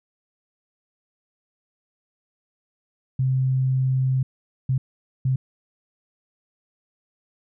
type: tone bursts at uneven times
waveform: sine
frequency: 130.8 Hz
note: C3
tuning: in tune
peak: -18 dBFS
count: 3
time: 3.19-4.23 / 4.69-4.78 / 5.25-5.36 s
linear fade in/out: 5 ms
effects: none